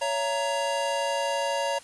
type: chord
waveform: square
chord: A# diminished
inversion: first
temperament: just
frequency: 559.4 / 671.3 / 932.3 Hz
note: C#5 / E5 / A#5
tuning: +16 / +31 / 0 cents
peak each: -29 / -34 / -30 dBFS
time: 0.01-1.79 s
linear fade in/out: 10 ms
effects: white hiss -49 dBFS RMS until 1.83 s + resampled to 24000 Hz